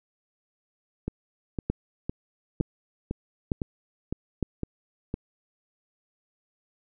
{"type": "two click trains", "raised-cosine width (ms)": 3, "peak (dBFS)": [-16, -12], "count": [9, 4], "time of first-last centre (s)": [[1.08, 5.141], [1.7, 4.427]], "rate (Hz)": [1.97, 1.1], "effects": []}